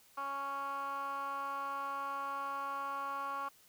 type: tone with band-pass filter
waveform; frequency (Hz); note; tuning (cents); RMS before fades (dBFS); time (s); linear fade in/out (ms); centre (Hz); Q
15% pulse; 277.2; C#4; 0; -39; 0.17-3.49; 10; 1200; 5.2
effects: white hiss -64 dBFS RMS until 3.68 s